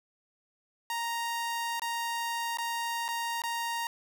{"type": "tone with dropouts", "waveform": "sawtooth", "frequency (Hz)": 932.3, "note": "A#5", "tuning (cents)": 0, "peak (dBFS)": -27, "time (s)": [0.9, 3.87], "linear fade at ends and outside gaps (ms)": 1, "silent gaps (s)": [[1.796, 1.819], [2.572, 2.585], [3.081, 3.087], [3.419, 3.437]], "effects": []}